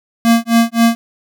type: tone with tremolo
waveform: square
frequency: 231.1 Hz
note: A#3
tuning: 15 cents flat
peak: -7 dBFS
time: 0.25-0.95 s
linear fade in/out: 0 ms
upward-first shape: sine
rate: 3.8 Hz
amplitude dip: 100%
effects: none